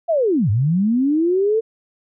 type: linear two-way sweep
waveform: sine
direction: down then up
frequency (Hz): 698.5 to 95.6 to 454.9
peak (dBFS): -14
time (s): 0.08-1.61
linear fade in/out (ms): 20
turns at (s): 0.5
effects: none